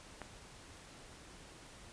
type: click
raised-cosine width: 0.5 ms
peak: -28 dBFS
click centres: 0.217 s
effects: pink hiss -55 dBFS RMS until 1.92 s + resampled to 22050 Hz